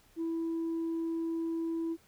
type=tone; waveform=sine; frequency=329.6 Hz; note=E4; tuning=in tune; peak=-29 dBFS; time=0.16-1.97 s; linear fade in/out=50 ms; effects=tanh soft clip ceiling -29 dBFS + pink hiss -64 dBFS RMS until 2.07 s